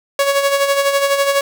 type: tone with tremolo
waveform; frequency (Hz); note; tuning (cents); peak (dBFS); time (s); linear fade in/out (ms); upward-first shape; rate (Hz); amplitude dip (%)
sawtooth; 558; C#5; +11; -7; 0.19-1.41; 2; sine; 12; 55
effects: none